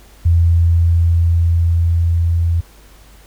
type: tone with level ramp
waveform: sine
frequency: 84.4 Hz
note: E2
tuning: 41 cents sharp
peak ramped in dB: -8 to -12 dBFS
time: 0.25-2.61 s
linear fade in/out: 10 ms
effects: added 50 Hz sine -43 dBFS peak until 3.26 s + pink hiss -47 dBFS RMS until 3.26 s